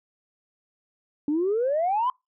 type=exponential sweep; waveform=sine; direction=up; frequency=284.2 to 1046.5 Hz; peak=-20 dBFS; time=1.28-2.1 s; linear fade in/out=2 ms; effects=noise-tail reverb RT60 0.2 s tail -25 dB re dry + tanh soft clip ceiling -17 dBFS